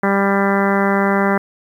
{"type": "harmonic tone with a mistuned harmonic", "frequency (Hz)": 197.7, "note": "G3", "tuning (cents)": 15, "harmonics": [1, 2, 3, 4, 5, 6, 7, 8, 9, 10], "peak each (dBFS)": [-17, -20, -22, -23, -24, -25, -25, -26, -27, -27], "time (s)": [0.03, 1.38], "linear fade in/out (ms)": 5, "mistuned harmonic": 10, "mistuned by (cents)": 18, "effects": ["8-bit"]}